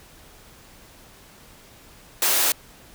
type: high-pass noise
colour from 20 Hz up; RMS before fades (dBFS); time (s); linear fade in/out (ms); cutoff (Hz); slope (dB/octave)
white; -20; 2.22-2.52; 2; 280; 24
effects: pink hiss -49 dBFS RMS until 2.94 s